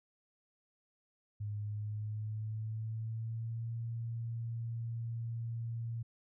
sine tone with pitch glide, 104.2 to 115.62 Hz, G#2 to A#2, +6 to -14 cents, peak -36 dBFS, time 1.4-6.03 s, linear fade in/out 10 ms, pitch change +180 cents, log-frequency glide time 1.58-3.75 s, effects none

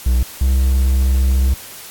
triangle tone pair in turn, 61.74 / 65.41 Hz, B1 / C2, 0 / 0 cents, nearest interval minor second, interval 100 cents, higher second, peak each -9 / -9 dBFS, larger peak neither, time 0.06-0.23 / 0.41-1.54 s, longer second, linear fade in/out 5 ms, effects white hiss -35 dBFS RMS until 1.9 s + AAC 64 kbps

